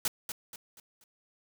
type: noise with echo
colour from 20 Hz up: white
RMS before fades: -29 dBFS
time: 0.05-0.08 s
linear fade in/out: 2 ms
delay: 240 ms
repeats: 4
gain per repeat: -8 dB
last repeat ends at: 1.04 s
effects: none